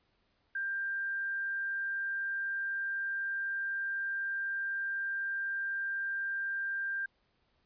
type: tone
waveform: sine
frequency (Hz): 1588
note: G6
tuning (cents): +22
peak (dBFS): -32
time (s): 0.55-7.06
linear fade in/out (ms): 5
effects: pink hiss -74 dBFS RMS until 7.65 s + resampled to 11025 Hz